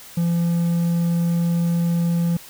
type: tone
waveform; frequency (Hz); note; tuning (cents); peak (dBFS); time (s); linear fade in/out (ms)
triangle; 170.3; F3; -43; -15; 0.17-2.37; 5
effects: white hiss -42 dBFS RMS until 2.49 s